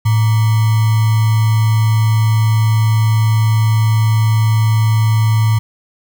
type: tone with sample-and-hold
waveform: sine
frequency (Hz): 110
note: A2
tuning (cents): 0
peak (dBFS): -9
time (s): 0.05-5.59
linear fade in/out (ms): 10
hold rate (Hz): 1050
effects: none